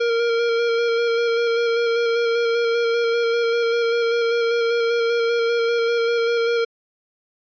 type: tone with vibrato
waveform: square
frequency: 466.2 Hz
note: A#4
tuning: in tune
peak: -18 dBFS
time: 0-6.65 s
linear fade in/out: 10 ms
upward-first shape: square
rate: 5.1 Hz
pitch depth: 16 cents each way
effects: resampled to 11025 Hz